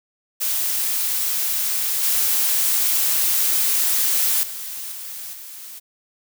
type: noise with level steps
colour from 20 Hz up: blue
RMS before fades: -22 / -19 / -31 / -33 / -37 dBFS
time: 0.4-5.8 s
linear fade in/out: 20 ms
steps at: 2.03 / 4.43 / 4.92 / 5.33 s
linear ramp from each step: 2 ms
effects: none